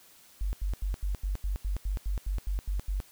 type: tone bursts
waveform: sine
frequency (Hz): 48.24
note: G1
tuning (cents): -27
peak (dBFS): -27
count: 13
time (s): 0.41-3.002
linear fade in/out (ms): 0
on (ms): 120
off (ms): 86
effects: white hiss -57 dBFS RMS until 3.11 s